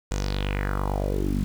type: tone with low-pass filter sweep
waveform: sawtooth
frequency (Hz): 48.95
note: G1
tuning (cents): -2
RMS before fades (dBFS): -26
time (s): 0.11-1.44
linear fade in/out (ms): 0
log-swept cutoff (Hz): 7700 to 200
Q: 4.2
effects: 7-bit